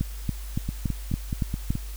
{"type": "two click trains", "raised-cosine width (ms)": 5, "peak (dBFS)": [-12, -15], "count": [7, 6], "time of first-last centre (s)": [[0.01, 1.705], [0.69, 1.754]], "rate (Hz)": [3.54, 4.7], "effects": ["added 50 Hz sine -33 dBFS peak until 1.96 s", "white hiss -46 dBFS RMS until 1.96 s"]}